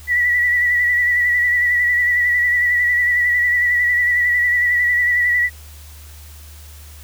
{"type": "tone with vibrato", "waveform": "sine", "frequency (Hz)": 1949, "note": "B6", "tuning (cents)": -23, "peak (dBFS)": -13, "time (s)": [0.07, 5.5], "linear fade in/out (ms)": 50, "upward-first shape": "sine", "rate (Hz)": 11, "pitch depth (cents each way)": 33, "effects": ["added 75 Hz sine -37 dBFS peak until 7.03 s", "white hiss -44 dBFS RMS until 7.03 s"]}